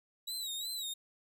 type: tone with vibrato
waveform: sawtooth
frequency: 3876 Hz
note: B7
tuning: 33 cents flat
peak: -34 dBFS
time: 0.27-0.94 s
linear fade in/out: 10 ms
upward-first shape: sine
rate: 2.8 Hz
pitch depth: 96 cents each way
effects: none